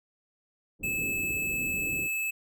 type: low-pass noise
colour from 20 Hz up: white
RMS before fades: -40 dBFS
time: 0.79-2.09 s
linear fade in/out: 50 ms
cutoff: 380 Hz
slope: 24 dB/octave
type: tone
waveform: square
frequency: 2607 Hz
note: E7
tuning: 20 cents flat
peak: -29 dBFS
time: 0.83-2.31 s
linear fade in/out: 10 ms
effects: none